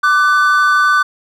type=tone pair together; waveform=triangle; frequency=1174.7 / 1502 Hz; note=D6 / F#6; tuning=0 / +26 cents; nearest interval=major third; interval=426 cents; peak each=-10 dBFS; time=0.03-1.03 s; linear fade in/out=10 ms; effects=none